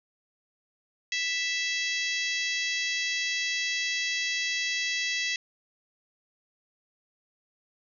harmonic tone, 659.3 Hz, E5, in tune, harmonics 3 / 4 / 5 / 6 / 7 / 8 / 9 / 10, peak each -31 / -33 / -35 / -37 / -38 / -39 / -40 / -41 dBFS, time 1.12-5.36 s, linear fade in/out 2 ms, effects none

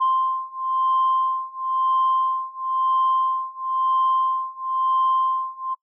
sine beating tone pair, 1046.5 / 1047.49 Hz, C6 / C6, 0 / +2 cents, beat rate 0.99 Hz, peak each -22 / -21 dBFS, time 0-5.75 s, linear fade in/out 20 ms, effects noise-tail reverb RT60 0.1 s tail -23 dB re dry + tanh soft clip ceiling -12 dBFS

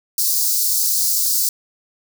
white high-pass noise, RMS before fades -18 dBFS, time 0.18-1.49 s, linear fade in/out 2 ms, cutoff 4400 Hz, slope 48 dB/octave, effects none

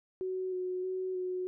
sine tone with vibrato, 369.7 Hz, F#4, 1 cent flat, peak -32 dBFS, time 0.21-1.47 s, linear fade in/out 0 ms, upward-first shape square, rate 1.6 Hz, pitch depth 15 cents each way, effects none

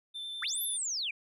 triangle tone with vibrato, 3550 Hz, A7, 15 cents sharp, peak -36 dBFS, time 0.14-0.78 s, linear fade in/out 20 ms, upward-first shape square, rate 10 Hz, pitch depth 8 cents each way
sine linear two-way sweep, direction up then down, 1058 to 11840 to 2261 Hz, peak -31 dBFS, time 0.42-1.11 s, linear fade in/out 5 ms, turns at 0.62 s
effects tanh soft clip ceiling -23 dBFS

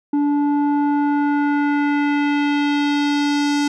square tone with low-pass filter sweep, 289.5 Hz, D4, 25 cents flat, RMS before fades -18 dBFS, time 0.13-3.68 s, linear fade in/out 5 ms, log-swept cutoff 600 to 6400 Hz, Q 1.5, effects none

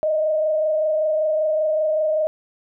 sine tone with frequency modulation, 621 Hz, D#5, 3 cents flat, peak -17 dBFS, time 0.03-2.27 s, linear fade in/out 0 ms, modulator 25.2 Hz, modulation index 0.61, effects none

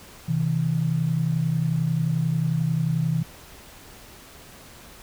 sine tone pair together, 130.81 / 162.06 Hz, C3 / E3, 0 / -29 cents, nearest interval major third, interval 371 cents, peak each -25 / -22 dBFS, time 0.28-3.23 s, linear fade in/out 10 ms, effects pink hiss -46 dBFS RMS until 5.02 s

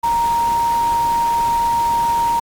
sine tone in noise, 934 Hz, A#5, 3 cents sharp, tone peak -14 dBFS, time 0.03-2.4 s, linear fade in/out 10 ms, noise pink, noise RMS -31 dBFS, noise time 0.03-2.4 s, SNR +14 dB, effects AAC 64 kbps

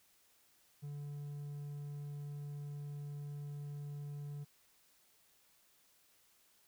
triangle tone, 144.8 Hz, D3, 24 cents flat, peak -40 dBFS, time 0.82-4.45 s, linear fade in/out 20 ms, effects white hiss -70 dBFS RMS until 6.67 s

